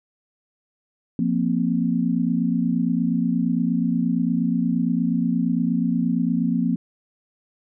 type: chord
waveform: sine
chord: F suspended fourth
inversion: none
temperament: equal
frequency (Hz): 174.61 / 233.1 / 261.6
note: F3 / Bb3 / C4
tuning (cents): 0 / 0 / 0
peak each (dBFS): -23 / -22 / -24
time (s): 1.19-6.76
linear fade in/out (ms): 2
effects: none

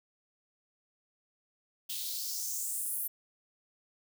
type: noise with high-pass filter sweep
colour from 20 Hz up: blue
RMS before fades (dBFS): -36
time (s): 1.89-3.08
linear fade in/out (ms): 10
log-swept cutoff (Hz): 3200 to 12000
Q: 3.4
effects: none

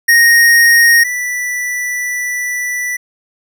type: tone pair in turn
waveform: square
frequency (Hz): 1864.7 / 1971.4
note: A#6 / B6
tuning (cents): 0 / -4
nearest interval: minor second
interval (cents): 96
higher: second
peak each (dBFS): -6 / -17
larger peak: first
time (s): 0.08-1.04 / 1.04-2.97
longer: second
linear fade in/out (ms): 10
effects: none

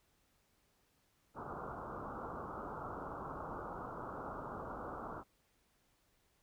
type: low-pass noise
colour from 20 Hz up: white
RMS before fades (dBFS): -45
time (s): 1.34-5.24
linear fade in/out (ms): 50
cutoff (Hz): 1400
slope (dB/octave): 96
effects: pink hiss -75 dBFS RMS until 6.42 s

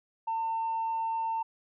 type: tone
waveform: sine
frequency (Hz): 902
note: A5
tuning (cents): +43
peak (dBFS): -27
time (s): 0.27-1.43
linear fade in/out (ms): 10
effects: tanh soft clip ceiling -25 dBFS

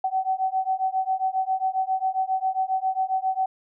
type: beating tone pair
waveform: sine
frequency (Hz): 755 / 762.4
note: F#5 / G5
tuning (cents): +35 / -48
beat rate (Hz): 7.4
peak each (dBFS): -25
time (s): 0.04-3.46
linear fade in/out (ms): 5
effects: none

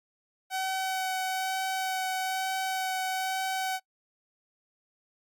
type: tone with vibrato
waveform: sawtooth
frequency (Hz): 756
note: F#5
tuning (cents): +37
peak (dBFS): -25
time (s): 0.5-3.8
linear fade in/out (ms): 50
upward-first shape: sine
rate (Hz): 1.1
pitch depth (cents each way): 10
effects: noise-tail reverb RT60 0.1 s tail -24 dB re dry + Opus 48 kbps

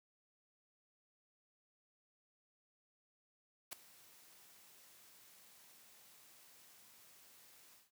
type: noise with ADSR envelope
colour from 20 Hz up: white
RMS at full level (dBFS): -41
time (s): 3.71-7.91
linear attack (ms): 19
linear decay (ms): 3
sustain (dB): -22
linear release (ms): 170
effects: noise-tail reverb RT60 0.1 s tail -18 dB re dry + high-pass 100 Hz 12 dB/octave

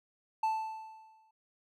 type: tone with exponential decay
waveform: triangle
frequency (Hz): 880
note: A5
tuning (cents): 0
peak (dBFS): -24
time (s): 0.43-1.31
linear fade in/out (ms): 5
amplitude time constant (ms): 190
effects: none

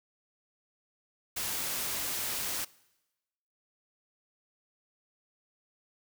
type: noise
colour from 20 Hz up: white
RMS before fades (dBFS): -34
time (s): 1.36-2.65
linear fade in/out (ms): 10
effects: noise-tail reverb RT60 1.0 s tail -22 dB re dry

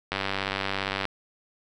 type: click train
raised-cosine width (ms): 0.3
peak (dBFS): -11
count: 92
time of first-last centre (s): 0.12-1.053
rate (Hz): 97.5
effects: none

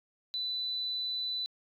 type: tone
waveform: triangle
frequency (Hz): 3989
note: B7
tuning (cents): +17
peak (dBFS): -28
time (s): 0.34-1.46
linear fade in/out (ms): 0
effects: tanh soft clip ceiling -30 dBFS

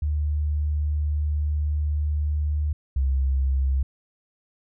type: tone pair in turn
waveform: sine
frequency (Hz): 74.7 / 66.9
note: D2 / C2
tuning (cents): +30 / +39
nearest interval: major second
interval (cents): 191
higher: first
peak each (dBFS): -21 / -19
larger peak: second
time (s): 0.02-2.73 / 2.96-3.83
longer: first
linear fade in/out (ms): 5
effects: none

